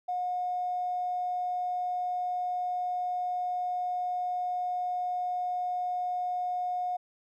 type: tone with tanh clipping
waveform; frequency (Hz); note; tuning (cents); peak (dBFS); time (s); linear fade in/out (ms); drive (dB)
triangle; 722; F#5; -43; -28; 0.08-6.97; 10; 2
effects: none